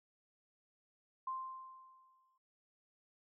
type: tone with exponential decay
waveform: sine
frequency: 1046.5 Hz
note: C6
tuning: in tune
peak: -36 dBFS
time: 1.27-2.38 s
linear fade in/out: 5 ms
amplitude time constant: 240 ms
effects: none